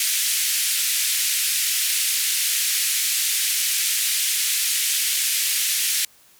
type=band-pass noise; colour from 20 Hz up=white; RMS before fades=-22 dBFS; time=0-6.05 s; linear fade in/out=2 ms; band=2000 to 13000 Hz; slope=24 dB/octave; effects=white hiss -54 dBFS RMS until 6.39 s